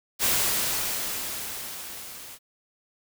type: noise with level ramp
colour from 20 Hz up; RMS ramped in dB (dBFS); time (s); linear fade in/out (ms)
white; -22 to -43; 0.19-2.39; 50
effects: none